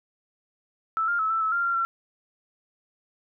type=tone with pitch steps; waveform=sine; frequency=1317 / 1401 / 1299 / 1328 / 1301 / 1391 / 1381 / 1357 Hz; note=E6 / F6 / E6 / E6 / E6 / F6 / F6 / E6; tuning=-2 / +5 / -26 / +12 / -23 / -7 / -20 / +50 cents; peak=-22 dBFS; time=0.97-1.85 s; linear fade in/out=0 ms; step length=110 ms; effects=none